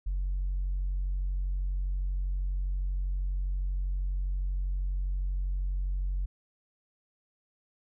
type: tone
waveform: sine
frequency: 46.25 Hz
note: F#1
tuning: in tune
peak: -26 dBFS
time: 0.06-6.26 s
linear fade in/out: 10 ms
effects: tanh soft clip ceiling -25 dBFS